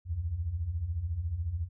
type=beating tone pair; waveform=sine; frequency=73.2 / 87.2 Hz; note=D2 / F2; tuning=-5 / -2 cents; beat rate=14 Hz; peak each=-37 / -31 dBFS; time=0.05-1.69 s; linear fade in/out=50 ms; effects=none